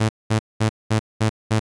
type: tone bursts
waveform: sawtooth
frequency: 109.8 Hz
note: A2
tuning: 3 cents flat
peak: -12 dBFS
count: 6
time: 0-1.596 s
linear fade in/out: 10 ms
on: 91 ms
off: 210 ms
effects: resampled to 22050 Hz + 9-bit